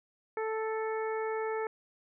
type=harmonic tone; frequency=440 Hz; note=A4; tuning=in tune; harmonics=1 / 2 / 3 / 4 / 5; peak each=-32 / -38 / -42 / -44 / -46 dBFS; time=0.37-1.67 s; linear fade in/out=2 ms; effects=none